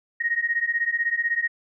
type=beating tone pair; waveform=sine; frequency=1863 / 1879 Hz; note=A#6 / A#6; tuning=-2 / +13 cents; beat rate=16 Hz; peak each=-25 / -24 dBFS; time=0.2-1.48 s; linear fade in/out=10 ms; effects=none